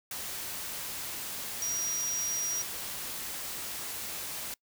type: tone in noise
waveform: sine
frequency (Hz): 5740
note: F8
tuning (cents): +47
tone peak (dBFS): -29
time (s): 1.62-2.62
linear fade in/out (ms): 2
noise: white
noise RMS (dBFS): -38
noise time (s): 0.11-4.54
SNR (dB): +6
effects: noise-tail reverb RT60 0.1 s tail -24 dB re dry